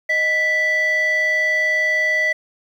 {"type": "tone pair together", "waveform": "sine", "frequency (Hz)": [623, 1975.5], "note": ["D#5", "B6"], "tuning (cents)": [2, 0], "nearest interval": "octave + minor sixth", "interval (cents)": 1998, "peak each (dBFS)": [-22, -14], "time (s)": [0.09, 2.33], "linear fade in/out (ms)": 10, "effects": ["tanh soft clip ceiling -13 dBFS", "8-bit"]}